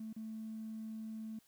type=tone with dropouts; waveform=triangle; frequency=220 Hz; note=A3; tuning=in tune; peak=-38 dBFS; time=0-1.39 s; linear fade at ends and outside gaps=5 ms; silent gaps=0.129-0.163 s; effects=tanh soft clip ceiling -39 dBFS + white hiss -70 dBFS RMS until 1.47 s